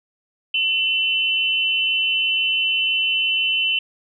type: tone pair together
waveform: sine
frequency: 2697 / 3021 Hz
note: E7 / F#7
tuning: +39 / +35 cents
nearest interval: major second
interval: 196 cents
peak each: -20 / -20 dBFS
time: 0.54-3.79 s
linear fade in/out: 5 ms
effects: none